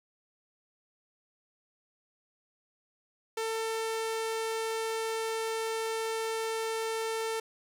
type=tone with low-pass filter; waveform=sawtooth; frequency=447.4 Hz; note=A4; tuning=29 cents sharp; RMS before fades=-33 dBFS; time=3.37-7.4 s; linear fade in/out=5 ms; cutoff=11000 Hz; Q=1; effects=9-bit